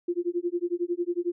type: tone with tremolo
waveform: sine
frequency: 349.2 Hz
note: F4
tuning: in tune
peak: -22 dBFS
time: 0.08-1.32 s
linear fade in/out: 5 ms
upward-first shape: sine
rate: 11 Hz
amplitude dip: 100%
effects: none